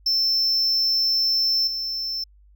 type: tone with level steps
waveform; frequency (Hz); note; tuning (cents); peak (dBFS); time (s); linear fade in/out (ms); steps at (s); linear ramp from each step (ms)
triangle; 5330; E8; +18; -17 / -24; 0.06-2.24; 5; 1.67; 5
effects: added 50 Hz sine -50 dBFS peak until 2.55 s